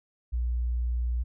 sine tone, 60 Hz, B1, 49 cents flat, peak -25 dBFS, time 0.32-1.24 s, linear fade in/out 20 ms, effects none

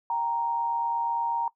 sine tone pair together, 784 / 932.3 Hz, G5 / A#5, 0 / 0 cents, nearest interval minor third, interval 300 cents, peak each -34 / -25 dBFS, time 0.1-1.48 s, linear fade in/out 2 ms, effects noise-tail reverb RT60 0.1 s tail -19 dB re dry

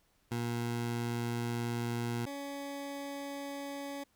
20% pulse tone pair in turn, 118.5 / 280.9 Hz, A#2 / C#4, +29 / +23 cents, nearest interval octave + minor third, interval 1494 cents, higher second, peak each -28 / -34 dBFS, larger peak first, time 0.31-2.26 / 2.26-4.04 s, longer first, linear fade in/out 10 ms, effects pink hiss -72 dBFS RMS until 4.15 s

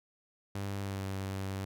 sawtooth tone with pitch glide, 99.4 to 96.68 Hz, G2 to G2, +25 to -23 cents, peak -31 dBFS, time 0.55-1.65 s, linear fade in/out 5 ms, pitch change -48 cents, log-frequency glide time 0.78-1.03 s, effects none

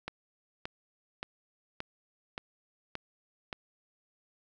click train, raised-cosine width 0.3 ms, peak -20 dBFS, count 7, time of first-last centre 0.08-3.528 s, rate 1.74 Hz, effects none

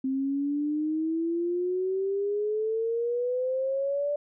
sine exponential sweep, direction up, 262.3 to 587.3 Hz, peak -25 dBFS, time 0.04-4.16 s, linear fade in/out 5 ms, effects none

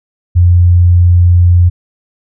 sine tone, 88 Hz, F2, 14 cents sharp, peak -3 dBFS, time 0.35-1.7 s, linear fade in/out 20 ms, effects none

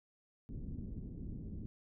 pink low-pass noise, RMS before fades -44 dBFS, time 0.49-1.66 s, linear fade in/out 0 ms, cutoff 290 Hz, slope 24 dB/octave, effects none

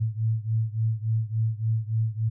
sine beating tone pair, 110 / 113.5 Hz, A2 / A#2, 0 / -46 cents, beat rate 3.5 Hz, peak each -25 / -27 dBFS, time 0-2.3 s, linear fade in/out 20 ms, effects none

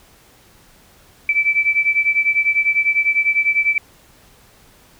sine beating tone pair, 2315 / 2325 Hz, D7 / D7, -25 / -18 cents, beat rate 10 Hz, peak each -16 / -18 dBFS, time 1.29-3.78 s, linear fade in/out 2 ms, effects pink hiss -50 dBFS RMS until 4.99 s

